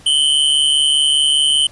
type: tone pair together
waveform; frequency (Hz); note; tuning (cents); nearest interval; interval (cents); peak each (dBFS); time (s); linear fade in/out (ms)
square; 2980 / 3125; F#7 / G7; +12 / -6; minor second; 82; -15; 0.06-1.67; 5
effects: pink hiss -44 dBFS RMS until 1.71 s + resampled to 24000 Hz